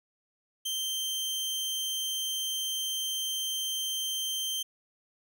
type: tone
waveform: sawtooth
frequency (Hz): 3136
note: G7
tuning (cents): 0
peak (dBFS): -27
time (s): 0.65-4.63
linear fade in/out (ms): 10
effects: none